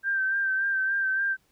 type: tone with vibrato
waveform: sine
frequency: 1568 Hz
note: G6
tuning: in tune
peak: -23 dBFS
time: 0.03-1.37 s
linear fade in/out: 50 ms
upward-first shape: sine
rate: 3.5 Hz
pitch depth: 33 cents each way
effects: pink hiss -68 dBFS RMS until 1.51 s